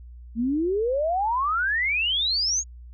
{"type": "exponential sweep", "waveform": "sine", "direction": "up", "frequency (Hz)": [220, 6790], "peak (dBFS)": -21, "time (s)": [0.35, 2.64], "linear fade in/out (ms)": 50, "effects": ["added 60 Hz sine -40 dBFS peak until 2.93 s"]}